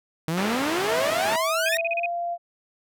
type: exponential sweep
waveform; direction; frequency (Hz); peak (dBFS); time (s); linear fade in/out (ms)
sawtooth; up; 155.56 to 1900; -20; 0.28-1.77; 0
type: band-pass noise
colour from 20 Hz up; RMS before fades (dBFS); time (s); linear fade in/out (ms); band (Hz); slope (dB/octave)
white; -30; 0.37-1.36; 2; 130 to 2100; 12
type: tone with pitch glide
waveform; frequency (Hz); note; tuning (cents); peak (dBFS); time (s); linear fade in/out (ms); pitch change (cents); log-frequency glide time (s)
sine; 649 to 691.6; E5 to F5; -27 to -17; -25; 0.86-2.38; 50; +110; 1.66-2.05
type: tone bursts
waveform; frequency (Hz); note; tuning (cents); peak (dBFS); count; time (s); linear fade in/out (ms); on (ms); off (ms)
sine; 2495; D#7; +4; -23; 7; 1.66-2.059; 2; 27; 35
effects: none